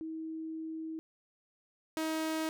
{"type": "tone pair in turn", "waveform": ["sine", "sawtooth"], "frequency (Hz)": [320, 317.2], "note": ["D#4", "D#4"], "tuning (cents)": [49, 33], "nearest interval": "unison", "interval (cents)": 16, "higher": "first", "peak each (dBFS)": [-37, -28], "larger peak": "second", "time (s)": [[0.01, 0.99], [1.97, 2.49]], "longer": "first", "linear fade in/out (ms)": 0, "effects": []}